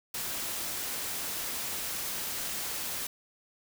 white noise, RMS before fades -35 dBFS, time 0.14-3.07 s, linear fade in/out 5 ms, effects none

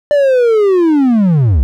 triangle linear sweep, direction down, 594 to 57.1 Hz, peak -5 dBFS, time 0.11-1.63 s, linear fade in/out 0 ms, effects none

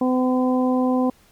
harmonic tone, 254.4 Hz, C4, 48 cents flat, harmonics 1 / 2 / 3 / 4, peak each -18 / -24 / -28 / -30 dBFS, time 0.01-1.1 s, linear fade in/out 5 ms, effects pink hiss -56 dBFS RMS until 1.31 s + Opus 48 kbps

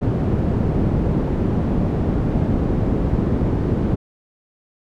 white low-pass noise, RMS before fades -19 dBFS, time 0.01-3.96 s, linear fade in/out 20 ms, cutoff 240 Hz, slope 12 dB/octave, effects none

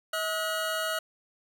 25% pulse tone pair together, 640 / 1448 Hz, D#5 / F#6, +49 / -38 cents, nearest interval octave + major second, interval 1413 cents, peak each -27 / -28 dBFS, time 0.13-0.99 s, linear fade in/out 5 ms, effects none

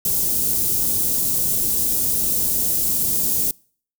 white band-stop noise, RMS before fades -20 dBFS, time 0.05-3.51 s, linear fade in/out 2 ms, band 330 to 8600 Hz, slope 12 dB/octave, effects noise-tail reverb RT60 0.5 s tail -26 dB re dry

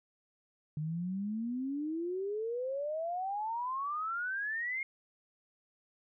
sine exponential sweep, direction up, 148.9 to 2159 Hz, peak -33 dBFS, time 0.77-4.83 s, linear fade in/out 2 ms, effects none

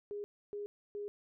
sine tone bursts, 410.9 Hz, G#4, 18 cents flat, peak -38 dBFS, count 3, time 0.11-1.08 s, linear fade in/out 0 ms, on 130 ms, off 290 ms, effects none

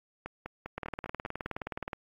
two click trains, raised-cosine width 0.5 ms, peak -20 / -23 dBFS, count 23 / 7, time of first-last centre 0.78-1.932 / 0.26-1.46 s, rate 19.1 / 5 Hz, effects AAC 48 kbps

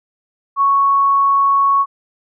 sine tone, 1108.7 Hz, C#6, in tune, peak -10 dBFS, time 0.56-1.86 s, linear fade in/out 50 ms, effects none

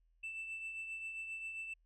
sine tone with tremolo, 2655 Hz, E7, 12 cents sharp, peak -37 dBFS, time 0.23-1.74 s, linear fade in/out 10 ms, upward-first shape triangle, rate 7.5 Hz, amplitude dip 55%, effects tanh soft clip ceiling -39 dBFS + added 41 Hz sine -69 dBFS peak until 1.85 s

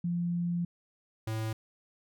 sine / square tone pair in turn, 173.2 / 110.54 Hz, F3 / A2, -14 / +8 cents, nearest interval minor sixth, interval 778 cents, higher first, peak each -28 / -32 dBFS, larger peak first, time 0.04-0.65 / 1.27-1.53 s, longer first, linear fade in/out 5 ms, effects none

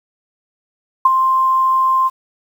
sine tone with ADSR envelope, 1049 Hz, C6, 4 cents sharp, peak -4 dBFS, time 1.05-2.1 s, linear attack 6 ms, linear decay 24 ms, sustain -7 dB, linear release 33 ms, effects 7-bit

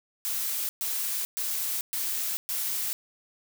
blue noise bursts, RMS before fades -30 dBFS, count 5, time 0.25-2.93 s, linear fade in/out 0 ms, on 440 ms, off 120 ms, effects none

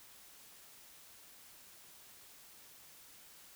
silence, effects white hiss -58 dBFS RMS until 3.55 s

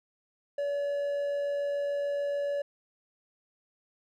triangle tone with amplitude modulation, 571 Hz, D5, 49 cents flat, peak -25 dBFS, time 0.58-2.62 s, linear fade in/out 5 ms, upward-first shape sine, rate 86.9 Hz, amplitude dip 25%, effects none

